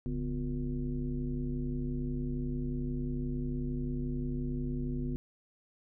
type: tone with frequency modulation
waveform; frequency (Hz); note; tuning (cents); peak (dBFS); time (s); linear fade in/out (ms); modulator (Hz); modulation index
sine; 143.4; D3; -41; -31; 0.06-5.16; 0; 106; 1.5
effects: none